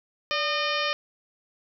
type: harmonic tone with a mistuned harmonic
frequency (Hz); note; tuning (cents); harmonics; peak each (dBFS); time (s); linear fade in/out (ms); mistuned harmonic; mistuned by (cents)
609; D#5; -37; 1 / 2 / 3 / 4 / 5 / 6 / 7 / 8 / 9; -31 / -30 / -32 / -31 / -32 / -36 / -38 / -37 / -38; 0.31-0.93; 0; 1; -80
effects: none